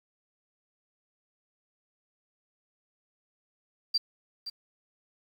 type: tone with echo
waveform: sine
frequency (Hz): 4705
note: D8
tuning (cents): +2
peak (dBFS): -22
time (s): 3.94-3.98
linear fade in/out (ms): 10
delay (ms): 520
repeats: 1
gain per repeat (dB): -12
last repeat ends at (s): 4.5
effects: 9-bit